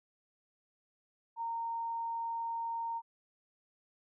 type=tone; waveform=sine; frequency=922 Hz; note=A#5; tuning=19 cents flat; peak=-34 dBFS; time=1.36-3.02 s; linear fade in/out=50 ms; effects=none